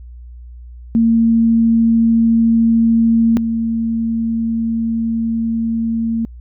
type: tone pair in turn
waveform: sine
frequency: 228.4 / 227.6 Hz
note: A#3 / A#3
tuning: -35 / -41 cents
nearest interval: unison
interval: 6 cents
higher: first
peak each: -9 / -15 dBFS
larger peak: first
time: 0.95-3.37 / 3.37-6.25 s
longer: second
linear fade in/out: 0 ms
effects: added 60 Hz sine -32 dBFS peak until 6.4 s